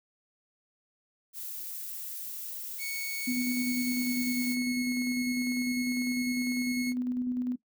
violet noise, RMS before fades -39 dBFS, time 1.33-4.57 s, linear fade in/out 50 ms
sawtooth tone with pitch glide, 2217 to 2181 Hz, C#7 to C#7, 0 to -29 cents, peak -31 dBFS, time 2.78-6.94 s, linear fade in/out 50 ms, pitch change -29 cents, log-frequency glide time 3.6-4.92 s
sine tone with tremolo, 249 Hz, B3, 14 cents sharp, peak -27 dBFS, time 3.27-7.56 s, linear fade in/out 10 ms, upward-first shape square, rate 10 Hz, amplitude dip 30%
effects noise-tail reverb RT60 0.1 s tail -17 dB re dry

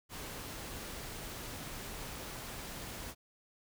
pink noise, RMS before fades -44 dBFS, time 0.09-3.15 s, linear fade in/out 50 ms, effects none

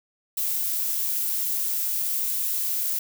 violet noise, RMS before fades -26 dBFS, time 0.37-2.99 s, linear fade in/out 5 ms, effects none

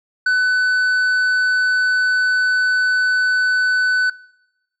sine tone with tanh clipping, 1500 Hz, F#6, 23 cents sharp, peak -14 dBFS, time 0.26-4.1 s, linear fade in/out 5 ms, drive 5 dB, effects noise-tail reverb RT60 1.0 s tail -25 dB re dry

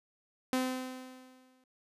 sawtooth tone with exponential decay, 257 Hz, C4, 31 cents flat, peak -23 dBFS, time 0.53-1.64 s, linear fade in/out 1 ms, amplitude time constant 240 ms, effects resampled to 32000 Hz

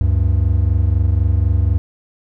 triangle tone pair together, 72.21 / 96.2 Hz, D2 / G2, -29 / -32 cents, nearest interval perfect fourth, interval 497 cents, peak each -13 dBFS, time 0.01-1.78 s, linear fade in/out 0 ms, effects none

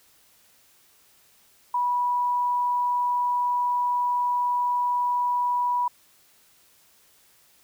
sine tone, 978 Hz, B5, 17 cents flat, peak -21 dBFS, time 1.74-5.88 s, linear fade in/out 5 ms, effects white hiss -59 dBFS RMS until 7.63 s

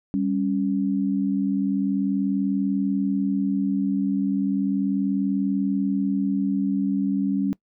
sine tone pair together, 196.85 / 277.2 Hz, G3 / C#4, +8 / 0 cents, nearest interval tritone, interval 592 cents, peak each -23 dBFS, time 0.14-7.53 s, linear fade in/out 0 ms, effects noise-tail reverb RT60 0.1 s tail -22 dB re dry

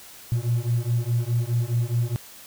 triangle beating tone pair, 116.54 / 121.34 Hz, A#2 / B2, 0 / -30 cents, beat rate 4.8 Hz, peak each -21 dBFS, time 0.32-2.16 s, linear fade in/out 0 ms, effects tanh soft clip ceiling -15 dBFS + white hiss -45 dBFS RMS until 2.46 s

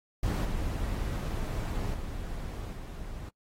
brown noise with level steps, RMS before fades -28 / -32 / -37 / -40 dBFS, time 0.23-3.29 s, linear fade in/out 2 ms, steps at 0.45 / 1.94 / 2.73 s, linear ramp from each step 2 ms, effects noise-tail reverb RT60 0.1 s tail -22 dB re dry + AAC 48 kbps

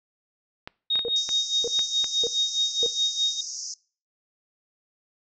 clicks, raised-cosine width 0.3 ms, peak -19 dBFS, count 6, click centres 0.675 / 0.956 / 0.992 / 1.291 / 1.792 / 2.043 s
sine tone with tremolo, 3729 Hz, A#7, in tune, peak -19 dBFS, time 0.9-3.41 s, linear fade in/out 5 ms, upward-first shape sine, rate 4.8 Hz, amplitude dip 80%
sine tone bursts, 470 Hz, A#4, 14 cents sharp, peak -25 dBFS, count 4, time 1.05-2.862 s, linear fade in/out 0 ms, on 33 ms, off 560 ms
white band-pass noise, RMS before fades -35 dBFS, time 1.16-3.74 s, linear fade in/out 2 ms, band 5000 to 6600 Hz, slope 96 dB/octave
effects noise-tail reverb RT60 0.4 s tail -23 dB re dry

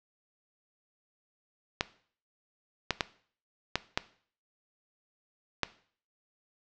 clicks, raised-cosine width 0.2 ms, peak -8 dBFS, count 6, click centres 1.809 / 2.907 / 3.008 / 3.756 / 3.975 / 5.633 s, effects noise-tail reverb RT60 0.5 s tail -17 dB re dry + low-pass 5000 Hz 12 dB/octave

